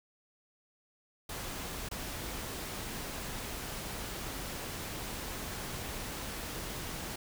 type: noise with dropouts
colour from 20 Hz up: pink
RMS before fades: -40 dBFS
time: 1.29-7.16 s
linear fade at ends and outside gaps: 5 ms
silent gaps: 1.889-1.912 s
effects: none

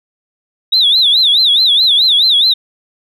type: tone with vibrato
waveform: sine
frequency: 3700 Hz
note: A#7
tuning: 14 cents flat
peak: -6 dBFS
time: 0.72-2.54 s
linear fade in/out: 10 ms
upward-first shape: sine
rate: 4.7 Hz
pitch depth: 190 cents each way
effects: tanh soft clip ceiling -2 dBFS

